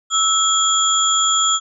sine tone cluster, 1315 / 3324 / 7100 Hz, E6 / G#7 / A8, -5 / +1 / +15 cents, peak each -18 dBFS, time 0.1-1.6 s, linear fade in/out 50 ms, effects none

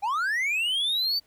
triangle linear sweep, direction up, 767 to 4632 Hz, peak -22 dBFS, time 0.02-1.2 s, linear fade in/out 20 ms, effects pink hiss -65 dBFS RMS until 1.26 s

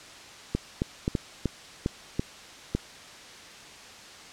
clicks, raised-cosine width 3 ms, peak -12 dBFS, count 8, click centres 0.55 / 0.819 / 1.079 / 1.152 / 1.457 / 1.861 / 2.195 / 2.75 s, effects white hiss -46 dBFS RMS until 4.32 s + low-pass 6000 Hz 12 dB/octave

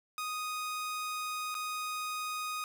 sawtooth tone with dropouts, 1244.5 Hz, D#6, in tune, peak -31 dBFS, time 0.18-2.64 s, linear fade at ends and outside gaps 1 ms, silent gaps 1.544-1.55 s, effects none

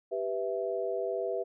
sine chord, E minor, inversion first, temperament equal, 392 / 493.9 / 659.3 Hz, G4 / B4 / E5, 0 / 0 / 0 cents, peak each -34 dBFS, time 0.11-1.44 s, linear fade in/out 20 ms, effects none

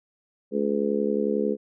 harmonic tone, 71.1 Hz, C#2, 45 cents sharp, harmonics 3 / 4 / 5 / 6 / 7, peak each -27 / -31 / -31 / -26 / -29 dBFS, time 0.51-1.57 s, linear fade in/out 50 ms, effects none

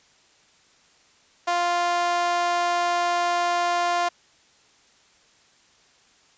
sawtooth tone with high-pass filter, 349.2 Hz, F4, in tune, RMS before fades -23 dBFS, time 1.47-4.09 s, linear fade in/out 10 ms, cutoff 790 Hz, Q 2.9, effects white hiss -58 dBFS RMS until 6.37 s + resampled to 16000 Hz

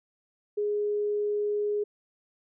sine tone, 415.3 Hz, G#4, in tune, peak -25 dBFS, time 0.57-1.84 s, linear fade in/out 10 ms, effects none

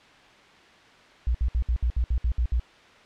sine tone bursts, 59.7 Hz, A#1, 42 cents sharp, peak -20 dBFS, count 10, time 1.27-2.596 s, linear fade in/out 0 ms, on 75 ms, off 64 ms, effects white hiss -52 dBFS RMS until 3.05 s + low-pass 3000 Hz 12 dB/octave

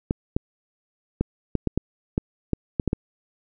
clicks, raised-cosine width 3 ms, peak -8 dBFS, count 11, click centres 0.109 / 0.365 / 1.21 / 1.553 / 1.673 / 1.776 / 2.179 / 2.533 / 2.798 / 2.877 / 2.931 s, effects none

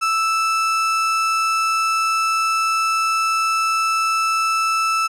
35% pulse tone, 1318.5 Hz, E6, in tune, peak -15 dBFS, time 0.01-5.08 s, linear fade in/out 20 ms, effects low-pass 9000 Hz 12 dB/octave

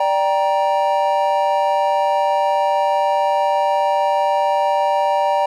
triangle chord, G minor, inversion second, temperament just, 588 / 784 / 940.8 Hz, D5 / G5 / Bb5, +2 / 0 / +16 cents, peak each -17 dBFS, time 0-5.46 s, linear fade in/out 5 ms, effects none

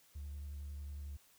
triangle tone with vibrato, 72 Hz, D2, 34 cents flat, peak -39 dBFS, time 0.15-1.17 s, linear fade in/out 10 ms, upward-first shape sine, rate 11 Hz, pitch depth 24 cents each way, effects tanh soft clip ceiling -39 dBFS + white hiss -67 dBFS RMS until 1.38 s

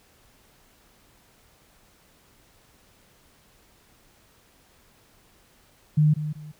sine tone with echo, 151.7 Hz, D#3, 44 cents flat, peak -15 dBFS, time 5.97-6.14 s, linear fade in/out 10 ms, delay 190 ms, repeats 2, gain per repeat -11 dB, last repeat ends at 6.52 s, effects pink hiss -59 dBFS RMS until 6.59 s

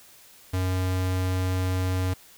square tone, 92.5 Hz, F#2, in tune, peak -24 dBFS, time 0.53-2.14 s, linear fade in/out 10 ms, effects white hiss -52 dBFS RMS until 2.37 s

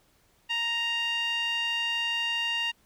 sawtooth tone with band-pass filter, 932.3 Hz, A#5, in tune, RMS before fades -29 dBFS, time 0.49-2.72 s, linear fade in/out 20 ms, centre 2600 Hz, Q 4.9, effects pink hiss -65 dBFS RMS until 2.85 s

